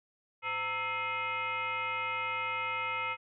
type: tone with frequency modulation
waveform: sine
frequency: 1719 Hz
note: A6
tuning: 41 cents flat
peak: -31 dBFS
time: 0.42-3.17 s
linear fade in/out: 50 ms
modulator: 402 Hz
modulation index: 2.3
effects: none